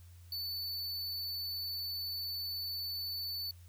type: tone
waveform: square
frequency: 4491 Hz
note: C#8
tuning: 22 cents sharp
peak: -37 dBFS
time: 0.32-3.51 s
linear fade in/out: 2 ms
effects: added 87 Hz sine -52 dBFS peak until 3.68 s + white hiss -66 dBFS RMS until 3.68 s